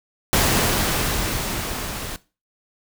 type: noise with level ramp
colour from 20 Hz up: pink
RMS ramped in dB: -17 to -31 dBFS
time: 0.33-2.16 s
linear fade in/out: 0 ms
effects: noise-tail reverb RT60 0.3 s tail -18 dB re dry